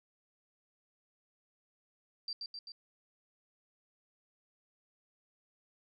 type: tone with echo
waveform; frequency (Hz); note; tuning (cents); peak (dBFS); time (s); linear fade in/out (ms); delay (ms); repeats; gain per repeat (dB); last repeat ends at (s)
sine; 4699; D8; 0; -36; 2.28-2.33; 2; 130; 3; -3; 2.72
effects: none